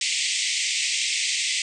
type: band-pass noise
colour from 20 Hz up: pink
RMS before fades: -25 dBFS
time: 0.01-1.62 s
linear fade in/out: 2 ms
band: 2000 to 8600 Hz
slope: 96 dB/octave
effects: none